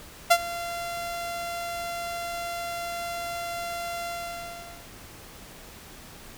sawtooth tone with ADSR envelope, 688 Hz, F5, 26 cents flat, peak -9 dBFS, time 0.3-4.89 s, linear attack 14 ms, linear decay 58 ms, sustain -18 dB, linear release 820 ms, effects pink hiss -46 dBFS RMS until 6.37 s

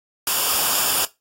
white noise with comb filter, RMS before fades -20 dBFS, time 0.27-1.05 s, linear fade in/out 2 ms, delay 0.49 ms, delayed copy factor -0.65, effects noise-tail reverb RT60 0.2 s tail -17 dB re dry + AAC 48 kbps

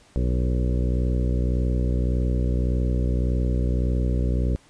harmonic tone with a mistuned harmonic, 61.74 Hz, B1, in tune, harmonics 1 / 2 / 3 / 4 / 5 / 6 / 7 / 8 / 9, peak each -21 / -27 / -31 / -33 / -35 / -37 / -38 / -39 / -40 dBFS, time 0.16-4.56 s, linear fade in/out 0 ms, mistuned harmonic 8, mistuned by -28 cents, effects pink hiss -55 dBFS RMS until 4.69 s + resampled to 22050 Hz

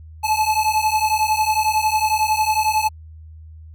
square beating tone pair, 858 / 869 Hz, A5 / A5, -44 / -22 cents, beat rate 11 Hz, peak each -20 dBFS, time 0.23-2.89 s, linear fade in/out 20 ms, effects added 79 Hz sine -37 dBFS peak until 3.74 s

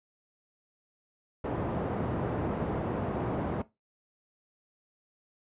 pink band-pass noise, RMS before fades -32 dBFS, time 1.44-3.62 s, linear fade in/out 5 ms, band 100 to 800 Hz, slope 12 dB/octave, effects noise-tail reverb RT60 0.2 s tail -17 dB re dry + resampled to 8000 Hz

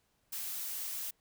blue noise, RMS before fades -39 dBFS, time 0.32-1.11 s, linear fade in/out 10 ms, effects pink hiss -75 dBFS RMS until 1.2 s

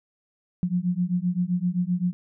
sine beating tone pair, 174.61 / 182.31 Hz, F3 / F#3, 0 / -25 cents, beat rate 7.7 Hz, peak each -25 dBFS, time 0.63-2.13 s, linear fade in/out 0 ms, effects none

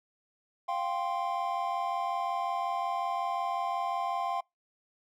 triangle chord, F suspended second, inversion none, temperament equal, 698.5 / 784 / 1046.5 Hz, F5 / G5 / C6, 0 / 0 / 0 cents, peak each -32 dBFS, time 0.68-4.41 s, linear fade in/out 10 ms, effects noise-tail reverb RT60 0.2 s tail -26 dB re dry

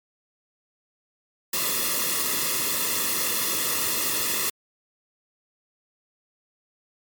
white noise with comb filter, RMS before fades -25 dBFS, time 1.53-4.5 s, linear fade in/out 5 ms, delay 1.3 ms, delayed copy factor -0.85, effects MP3 96 kbps

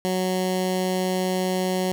15% pulse tone with notch filter, 185 Hz, F#3, in tune, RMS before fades -24 dBFS, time 0.05-1.92 s, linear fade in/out 0 ms, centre 1500 Hz, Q 1.7, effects none

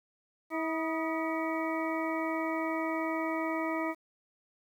harmonic tone with a mistuned harmonic, 322.6 Hz, E4, 37 cents flat, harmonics 1 / 2 / 3 / 4 / 6 / 7, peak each -33 / -36 / -38 / -39 / -41 / -41 dBFS, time 0.5-3.95 s, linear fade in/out 50 ms, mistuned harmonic 4, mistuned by -56 cents, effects 10-bit

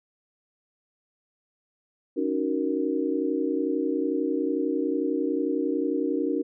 sine chord, D# minor seventh, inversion third, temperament just, 280 / 311.1 / 373.4 / 466.7 Hz, C#4 / D#4 / F#4 / A#4, +18 / 0 / +16 / +2 cents, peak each -28 / -28 / -30 / -30 dBFS, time 2.16-6.43 s, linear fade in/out 20 ms, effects none

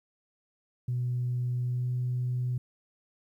sine tone with pitch glide, 123.47 to 124.62 Hz, B2 to B2, 0 to +16 cents, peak -26 dBFS, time 0.88-2.58 s, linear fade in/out 5 ms, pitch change +16 cents, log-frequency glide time 1.65-1.88 s, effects tanh soft clip ceiling -23 dBFS + 11-bit

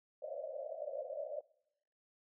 pink band-pass noise, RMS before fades -43 dBFS, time 0.22-1.41 s, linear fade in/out 5 ms, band 540 to 640 Hz, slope 96 dB/octave, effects noise-tail reverb RT60 0.8 s tail -23 dB re dry

